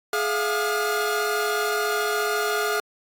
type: tone cluster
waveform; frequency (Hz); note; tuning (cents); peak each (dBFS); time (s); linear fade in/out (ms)
45% pulse; 421 / 674 / 714 / 1209 / 1423; G#4 / E5 / F5 / D6 / F6; +24 / +38 / +38 / +50 / +32; -26 / -32 / -32 / -31 / -27; 0.13-2.8; 2
effects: AAC 64 kbps